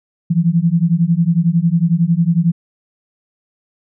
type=beating tone pair; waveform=sine; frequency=163.3 / 174.3 Hz; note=E3 / F3; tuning=-16 / -3 cents; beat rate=11 Hz; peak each=-14 dBFS; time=0.3-2.52 s; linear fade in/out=10 ms; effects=none